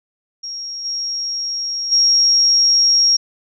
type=tone with level steps; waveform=sine; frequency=5588 Hz; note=F8; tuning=in tune; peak=-25 / -20 / -10 dBFS; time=0.43-3.17 s; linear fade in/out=10 ms; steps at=0.84 / 1.91 s; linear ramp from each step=20 ms; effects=none